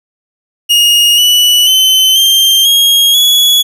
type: tone with pitch steps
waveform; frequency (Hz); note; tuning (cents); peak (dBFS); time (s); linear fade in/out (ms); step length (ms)
40% pulse; 2860 / 2957 / 3058 / 3162 / 3270 / 3382; F7 / F#7 / G7 / G7 / G#7 / G#7; +41 / -2 / -44 / +14 / -28 / +31; -4; 0.69-3.63; 20; 490
effects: none